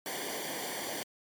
pink noise with comb filter, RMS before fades -37 dBFS, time 0.06-1.03 s, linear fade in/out 0 ms, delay 0.76 ms, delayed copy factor -0.75, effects high-pass 200 Hz 12 dB/octave + MP3 96 kbps

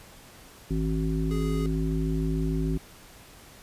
harmonic tone, 53.3 Hz, G#1, 46 cents sharp, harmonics 1 / 3 / 5 / 7, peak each -28 / -28 / -31 / -35 dBFS, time 0.7-2.78 s, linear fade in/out 10 ms
square tone, 415.3 Hz, G#4, in tune, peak -35 dBFS, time 1.31-1.66 s, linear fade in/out 0 ms
effects pink hiss -50 dBFS RMS until 3.62 s + resampled to 32000 Hz

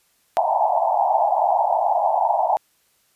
pink band-pass noise, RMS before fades -19 dBFS, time 0.37-2.57 s, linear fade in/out 0 ms, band 640 to 930 Hz, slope 96 dB/octave, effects white hiss -63 dBFS RMS until 3.15 s + resampled to 32000 Hz

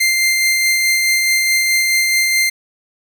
sawtooth tone with tremolo, 2093 Hz, C7, in tune, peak -8 dBFS, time 0-2.5 s, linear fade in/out 10 ms, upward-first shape sine, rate 4.7 Hz, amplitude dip 25%, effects none

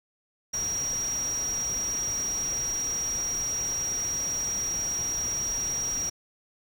sine tone in noise, 5690 Hz, F8, 31 cents sharp, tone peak -27 dBFS, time 0.53-6.1 s, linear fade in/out 10 ms, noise pink, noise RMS -40 dBFS, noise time 0.53-6.1 s, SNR +10 dB, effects none

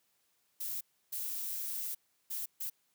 violet noise bursts at uneven times, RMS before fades -38 dBFS, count 4, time 0.6-0.81 / 1.12-1.95 / 2.3-2.46 / 2.6-2.7 s, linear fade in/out 10 ms, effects white hiss -75 dBFS RMS until 2.94 s + high-pass 80 Hz 12 dB/octave

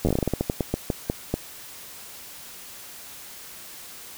slowing click train, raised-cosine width 2 ms, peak -9 dBFS, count 18, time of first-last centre 0.05-1.34 s, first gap 10 ms, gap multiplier 1.22, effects white hiss -42 dBFS RMS until 4.17 s

